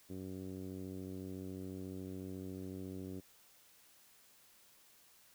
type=tone with low-pass filter; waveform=10% pulse; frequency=94 Hz; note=F#2; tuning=28 cents sharp; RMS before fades=-45 dBFS; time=0.09-3.21 s; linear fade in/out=20 ms; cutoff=330 Hz; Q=1.4; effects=white hiss -65 dBFS RMS until 5.34 s